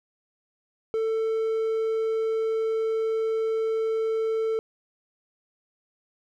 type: tone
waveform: triangle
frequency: 444.8 Hz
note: A4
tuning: 19 cents sharp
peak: -21 dBFS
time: 0.94-4.59 s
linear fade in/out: 0 ms
effects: none